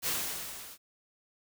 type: noise with level ramp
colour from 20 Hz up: white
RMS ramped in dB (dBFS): -29 to -49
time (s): 0.02-0.78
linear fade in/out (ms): 50
effects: none